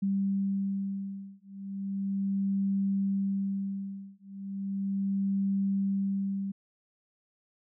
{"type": "beating tone pair", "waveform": "sine", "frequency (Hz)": [196, 196.36], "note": ["G3", "G3"], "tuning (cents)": [0, 3], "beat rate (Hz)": 0.36, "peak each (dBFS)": -31, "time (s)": [0.02, 6.52], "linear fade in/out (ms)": 10, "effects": []}